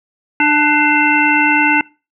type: harmonic tone with a mistuned harmonic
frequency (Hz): 298.5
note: D4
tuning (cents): +28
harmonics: 1 / 3 / 5 / 7 / 9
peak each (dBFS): -16 / -16 / -16 / -16 / -16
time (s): 0.4-1.81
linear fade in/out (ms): 2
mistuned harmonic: 3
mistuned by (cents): -29
effects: noise-tail reverb RT60 0.3 s tail -23 dB re dry